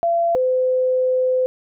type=tone pair in turn; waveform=sine; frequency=680 / 511.2 Hz; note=F5 / C5; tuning=-46 / -40 cents; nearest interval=perfect fourth; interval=494 cents; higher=first; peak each=-15 dBFS; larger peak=neither; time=0.03-0.35 / 0.35-1.46 s; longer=second; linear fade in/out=0 ms; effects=none